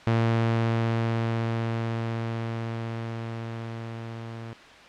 sawtooth tone with level ramp, 114.5 Hz, A#2, 31 cents flat, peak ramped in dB -16 to -32 dBFS, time 0.07-4.53 s, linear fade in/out 0 ms, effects white hiss -47 dBFS RMS until 4.88 s + low-pass 3000 Hz 12 dB/octave

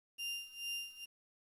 35% pulse tone with tremolo, 2794 Hz, F7, in tune, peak -36 dBFS, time 0.18-1.06 s, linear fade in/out 20 ms, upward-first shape sine, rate 2.3 Hz, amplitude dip 85%, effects resampled to 32000 Hz + 11-bit

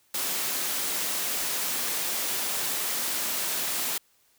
white high-pass noise, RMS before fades -29 dBFS, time 0.14-3.98 s, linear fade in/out 5 ms, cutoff 180 Hz, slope 12 dB/octave, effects white hiss -65 dBFS RMS until 4.38 s

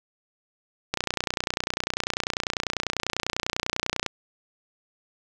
click train, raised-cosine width 0.2 ms, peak -7 dBFS, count 95, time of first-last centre 0.94-4.063 s, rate 30.1 Hz, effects none

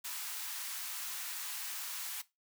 white high-pass noise, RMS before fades -41 dBFS, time 0.04-2.22 s, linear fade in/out 10 ms, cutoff 890 Hz, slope 24 dB/octave, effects noise-tail reverb RT60 0.2 s tail -17 dB re dry

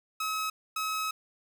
sawtooth tone bursts at uneven times, 1281 Hz, E6, 50 cents flat, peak -26 dBFS, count 2, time 0.2-0.5 / 0.76-1.11 s, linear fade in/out 5 ms, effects none

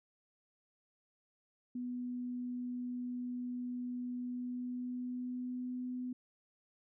sine tone with pitch glide, 246.9 to 250.6 Hz, B3 to B3, 0 to +25 cents, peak -37 dBFS, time 1.75-6.13 s, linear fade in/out 5 ms, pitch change +25 cents, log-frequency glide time 4.2-5.88 s, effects none

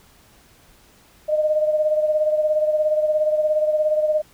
sine beating tone pair, 611 / 628 Hz, D#5 / D#5, -32 / +16 cents, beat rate 17 Hz, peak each -17 / -25 dBFS, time 1.28-4.22 s, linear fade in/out 20 ms, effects pink hiss -53 dBFS RMS until 4.33 s

